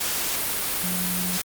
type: tone in noise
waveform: sine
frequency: 180 Hz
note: F#3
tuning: 47 cents flat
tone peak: -28 dBFS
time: 0.83-1.38 s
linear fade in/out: 10 ms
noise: white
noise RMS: -26 dBFS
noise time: 0-1.42 s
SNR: -5 dB
effects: Opus 48 kbps